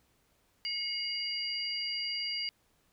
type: tone cluster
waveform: sine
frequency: 2172 / 2882 / 4755 Hz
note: C#7 / F#7 / D8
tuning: -36 / -46 / +21 cents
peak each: -40 / -39 / -34 dBFS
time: 0.65-2.49 s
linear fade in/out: 0 ms
effects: pink hiss -71 dBFS RMS until 2.92 s